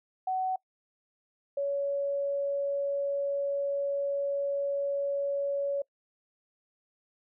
sine tone pair in turn, 750 / 561.9 Hz, F#5 / C#5, +23 / +23 cents, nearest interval perfect fourth, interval 500 cents, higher first, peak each -27 dBFS, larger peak neither, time 0.27-0.56 / 1.57-5.82 s, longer second, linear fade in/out 5 ms, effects noise-tail reverb RT60 0.1 s tail -23 dB re dry

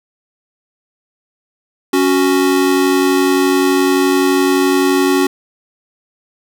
square tone pair together, 278.3 / 370 Hz, C#4 / F#4, +7 / 0 cents, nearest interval perfect fourth, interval 493 cents, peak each -14 dBFS, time 1.93-5.27 s, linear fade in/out 5 ms, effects none

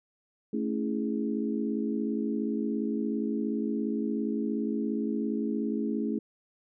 sine chord, A major seventh, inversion none, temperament equal, 220 / 277.2 / 329.6 / 415.3 Hz, A3 / C#4 / E4 / G#4, 0 / 0 / 0 / 0 cents, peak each -30 / -33 / -35 / -36 dBFS, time 0.53-6.19 s, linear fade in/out 5 ms, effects none

